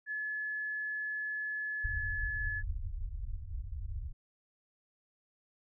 sine tone, 1713 Hz, A6, 47 cents flat, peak -34 dBFS, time 0.06-2.63 s, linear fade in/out 50 ms
pink low-pass noise, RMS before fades -38 dBFS, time 1.84-4.13 s, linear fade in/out 10 ms, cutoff 100 Hz, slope 48 dB/octave
effects none

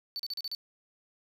triangle tone bursts, 4510 Hz, C#8, 29 cents sharp, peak -32 dBFS, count 6, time 0.16-0.549 s, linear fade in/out 0 ms, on 34 ms, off 37 ms, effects none

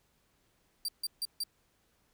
sawtooth tone bursts, 4699 Hz, D8, in tune, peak -29 dBFS, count 4, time 0.85-1.436 s, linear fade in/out 2 ms, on 34 ms, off 150 ms, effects pink hiss -72 dBFS RMS until 2.13 s

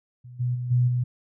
sine tone with level steps, 123.47 Hz, B2, in tune, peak -40 / -22 / -27 / -17 / -21 dBFS, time 0.24-1.04 s, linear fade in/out 10 ms, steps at 0.39 / 0.54 / 0.7 / 0.87 s, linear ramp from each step 20 ms, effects none

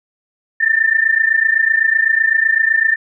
sine tone pair together, 1777.1 / 1805 Hz, A6 / A6, +17 / +44 cents, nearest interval unison, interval 27 cents, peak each -14 dBFS, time 0.6-2.96 s, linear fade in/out 10 ms, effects none

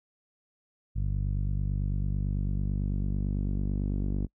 sawtooth tone with low-pass filter sweep, 49 Hz, G1, in tune, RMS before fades -29 dBFS, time 0.95-4.27 s, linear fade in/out 20 ms, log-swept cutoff 130 to 270 Hz, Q 1.6, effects noise-tail reverb RT60 0.1 s tail -26 dB re dry

